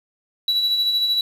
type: tone with tremolo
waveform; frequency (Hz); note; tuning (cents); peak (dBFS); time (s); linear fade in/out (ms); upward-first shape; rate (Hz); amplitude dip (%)
sine; 3927; B7; -11; -13; 0.48-1.21; 2; sine; 13; 50
effects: tanh soft clip ceiling -15 dBFS + 7-bit